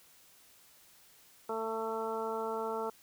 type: harmonic tone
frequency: 223.1 Hz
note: A3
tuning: 24 cents sharp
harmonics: 1 / 2 / 3 / 4 / 5 / 6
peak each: -45 / -36 / -42 / -39 / -45 / -42 dBFS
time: 1.49-2.9 s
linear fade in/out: 5 ms
effects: white hiss -61 dBFS RMS until 3.02 s